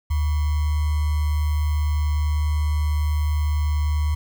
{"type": "tone with sample-and-hold", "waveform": "sine", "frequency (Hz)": 75.3, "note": "D2", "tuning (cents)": 44, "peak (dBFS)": -18, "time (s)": [0.1, 4.15], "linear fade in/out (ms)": 10, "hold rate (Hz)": 1050, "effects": []}